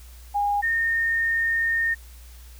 sine tone pair in turn, 816 / 1831.9 Hz, G#5 / A#6, -31 / -31 cents, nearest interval octave + major second, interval 1400 cents, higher second, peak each -20 dBFS, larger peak neither, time 0.34-0.62 / 0.62-1.95 s, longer second, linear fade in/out 20 ms, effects added 60 Hz sine -42 dBFS peak until 2.59 s + white hiss -52 dBFS RMS until 2.59 s

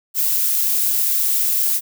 violet noise with amplitude modulation, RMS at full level -17 dBFS, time 0.14-1.81 s, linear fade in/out 50 ms, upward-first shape sine, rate 139 Hz, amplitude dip 25%, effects none

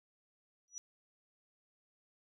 sine tone with exponential growth, 5850 Hz, F#8, 21 cents flat, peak -37 dBFS, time 0.68-0.78 s, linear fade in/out 0 ms, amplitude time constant 20 ms, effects none

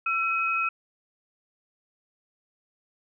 sine tone pair together, 1344 / 2537 Hz, E6 / D#7, +33 / +33 cents, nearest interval major seventh, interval 1100 cents, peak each -26 dBFS, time 0.06-0.69 s, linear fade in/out 5 ms, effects none

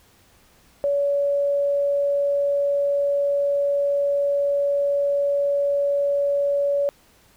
sine tone, 567 Hz, C#5, 39 cents sharp, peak -18 dBFS, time 0.84-6.89 s, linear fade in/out 0 ms, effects pink hiss -56 dBFS RMS until 7.36 s

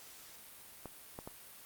clicks, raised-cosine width 1 ms, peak -29 dBFS, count 3, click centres 0.857 / 1.189 / 1.275 s, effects white hiss -54 dBFS RMS until 1.65 s + Opus 48 kbps

